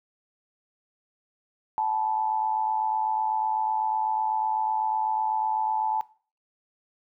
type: tone with amplitude modulation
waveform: sine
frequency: 871 Hz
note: A5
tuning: 18 cents flat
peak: -20 dBFS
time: 1.78-6.01 s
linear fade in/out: 0 ms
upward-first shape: sine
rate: 108 Hz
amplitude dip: 65%
effects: noise-tail reverb RT60 0.4 s tail -18 dB re dry